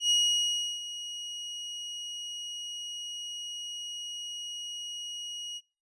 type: tone with ADSR envelope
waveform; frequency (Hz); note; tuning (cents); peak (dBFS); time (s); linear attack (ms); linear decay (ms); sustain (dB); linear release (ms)
30% pulse; 2894; F#7; -39; -18; 0-5.61; 100; 700; -15; 44
effects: noise-tail reverb RT60 0.3 s tail -20 dB re dry + resampled to 24000 Hz